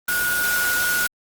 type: tone in noise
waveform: sine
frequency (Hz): 1450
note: F#6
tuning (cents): -35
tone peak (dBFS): -20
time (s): 0.08-1.07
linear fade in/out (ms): 5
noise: white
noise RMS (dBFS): -25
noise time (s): 0.08-1.07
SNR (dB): +2
effects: Opus 24 kbps